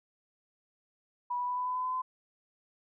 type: tone with pitch steps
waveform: sine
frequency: 978 / 984.2 / 990.5 / 996.8 / 1003.2 / 1009.6 / 1016 / 1022.5 Hz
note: B5 / B5 / B5 / B5 / B5 / B5 / B5 / C6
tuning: -17 / -6 / +5 / +16 / +27 / +38 / +49 / -40 cents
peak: -30 dBFS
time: 1.3-2.02 s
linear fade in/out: 10 ms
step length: 90 ms
effects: none